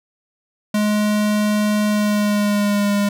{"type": "tone with pitch glide", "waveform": "square", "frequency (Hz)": [210, 203.3], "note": ["G#3", "G#3"], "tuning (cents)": [19, -37], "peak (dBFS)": -16, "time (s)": [0.74, 3.09], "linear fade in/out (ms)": 5, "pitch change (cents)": -56, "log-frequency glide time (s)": [1.89, 2.94], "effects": []}